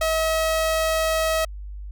sawtooth tone, 641 Hz, E5, 49 cents flat, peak -16 dBFS, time 0.01-1.45 s, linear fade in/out 5 ms, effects added 50 Hz sine -32 dBFS peak until 1.91 s

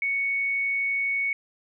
sine tone, 2222 Hz, C#7, 4 cents sharp, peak -23 dBFS, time 0.02-1.33 s, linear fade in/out 2 ms, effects none

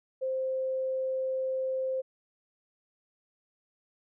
sine tone, 523.3 Hz, C5, in tune, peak -28 dBFS, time 0.21-2.02 s, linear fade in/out 20 ms, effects none

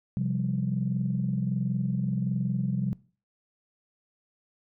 sine chord, C suspended fourth, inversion none, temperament equal, 130.81 / 174.61 / 196 Hz, C3 / F3 / G3, 0 / 0 / 0 cents, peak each -28 / -30 / -30 dBFS, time 0.17-2.93 s, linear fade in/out 0 ms, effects noise-tail reverb RT60 0.4 s tail -22 dB re dry + tanh soft clip ceiling -16 dBFS

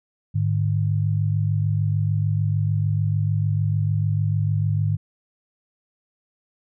sine tone pair together, 103.83 / 150.52 Hz, G#2 / D3, 0 / +43 cents, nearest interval tritone, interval 643 cents, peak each -20 / -23 dBFS, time 0.34-4.97 s, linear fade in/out 20 ms, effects none

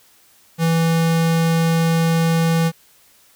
square tone, 164.81 Hz, E3, in tune, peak -15 dBFS, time 0.58-2.72 s, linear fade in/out 50 ms, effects white hiss -53 dBFS RMS until 3.35 s

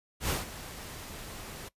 pink noise with ADSR envelope, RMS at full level -29 dBFS, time 0.2-1.69 s, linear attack 91 ms, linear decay 160 ms, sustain -14 dB, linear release 12 ms, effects noise-tail reverb RT60 0.1 s tail -20 dB re dry + resampled to 32000 Hz

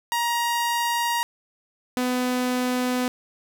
sawtooth tone pair in turn, 944 / 250.5 Hz, A#5 / B3, +22 / +25 cents, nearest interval octave + major seventh, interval 2297 cents, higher first, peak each -18 / -18 dBFS, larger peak neither, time 0.12-1.23 / 1.97-3.08 s, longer neither, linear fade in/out 0 ms, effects none

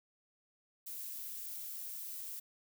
violet noise, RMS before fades -44 dBFS, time 0.86-2.4 s, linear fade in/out 10 ms, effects none

